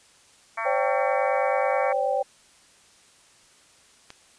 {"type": "harmonic tone", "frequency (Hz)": 225.7, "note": "A3", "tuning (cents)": 44, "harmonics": [3, 4, 5, 6, 7, 8, 9, 10], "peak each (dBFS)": [-34, -34, -32, -36, -38, -37, -39, -34], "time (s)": [0.57, 1.93], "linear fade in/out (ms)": 10}
{"type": "chord", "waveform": "sine", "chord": "C suspended second", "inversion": "none", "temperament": "equal with one note detuned", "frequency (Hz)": [523.3, 572.6, 784], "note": ["C5", "D5", "G5"], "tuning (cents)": [0, -44, 0], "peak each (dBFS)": -26, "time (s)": [0.65, 2.23], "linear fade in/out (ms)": 10}
{"type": "click", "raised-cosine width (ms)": 0.2, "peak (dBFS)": -23, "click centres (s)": 4.104}
{"effects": ["white hiss -56 dBFS RMS until 4.38 s", "resampled to 22050 Hz"]}